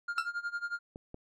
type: tone with tremolo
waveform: triangle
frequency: 1407 Hz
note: F6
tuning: 12 cents sharp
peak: -29 dBFS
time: 0.08-0.79 s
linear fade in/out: 5 ms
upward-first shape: sine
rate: 11 Hz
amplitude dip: 90%
type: tone with exponential decay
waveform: 40% pulse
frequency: 1333 Hz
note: E6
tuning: 19 cents sharp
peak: -25 dBFS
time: 0.18-0.31 s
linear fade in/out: 1 ms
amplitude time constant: 27 ms
type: clicks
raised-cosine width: 2 ms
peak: -30 dBFS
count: 2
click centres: 0.959 / 1.144 s
effects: low-pass 7000 Hz 12 dB/octave